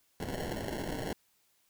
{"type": "noise with sample-and-hold", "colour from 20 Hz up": "white", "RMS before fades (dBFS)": -37, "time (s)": [0.2, 1.13], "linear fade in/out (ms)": 2, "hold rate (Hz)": 1225, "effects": ["white hiss -71 dBFS RMS until 1.69 s"]}